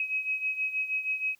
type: beating tone pair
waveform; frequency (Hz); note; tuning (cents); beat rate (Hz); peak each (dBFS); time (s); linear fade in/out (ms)
sine; 2544 / 2550.3; D#7 / D#7; +38 / +42; 6.3; -29 / -34; 0-1.35; 2
effects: white hiss -66 dBFS RMS until 1.39 s